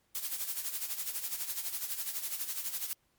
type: noise with tremolo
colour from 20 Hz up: blue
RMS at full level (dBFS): -34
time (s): 0.15-2.93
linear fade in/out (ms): 0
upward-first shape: sine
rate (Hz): 12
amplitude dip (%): 65
effects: pink hiss -73 dBFS RMS until 3.18 s + MP3 96 kbps